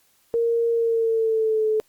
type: tone with pitch glide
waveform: sine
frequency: 464.6 to 433.5 Hz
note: A#4 to A4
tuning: -6 to -26 cents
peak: -18 dBFS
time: 0.34-1.8 s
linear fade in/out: 0 ms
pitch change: -120 cents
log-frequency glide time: 0.71-1.67 s
effects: white hiss -62 dBFS RMS until 1.88 s + Opus 48 kbps